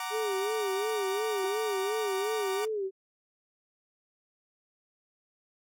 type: chord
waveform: sawtooth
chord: Gb augmented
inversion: none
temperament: equal with one note detuned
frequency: 744.7 / 932.3 / 1174.7 Hz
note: Gb5 / Bb5 / D6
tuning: +11 / 0 / 0 cents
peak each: -34 dBFS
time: 0-2.65 s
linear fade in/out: 2 ms
type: tone with vibrato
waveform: sine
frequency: 410 Hz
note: G#4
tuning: 22 cents flat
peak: -29 dBFS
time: 0.1-2.91 s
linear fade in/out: 50 ms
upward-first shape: sine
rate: 2.8 Hz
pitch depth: 120 cents each way
effects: AAC 64 kbps